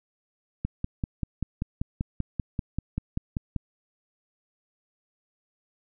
click train, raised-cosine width 5 ms, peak -15 dBFS, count 16, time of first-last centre 0.65-3.563 s, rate 5.15 Hz, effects none

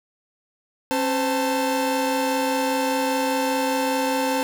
45% pulse tone cluster, 269.5 / 514 / 886 Hz, C#4 / C5 / A5, -49 / -31 / +12 cents, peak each -25 dBFS, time 0.91-4.43 s, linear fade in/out 0 ms, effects none

